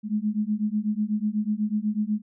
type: beating tone pair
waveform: sine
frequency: 207.7 / 215.8 Hz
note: G#3 / A3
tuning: 0 / -33 cents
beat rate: 8.1 Hz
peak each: -26 dBFS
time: 0.03-2.22 s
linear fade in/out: 50 ms
effects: none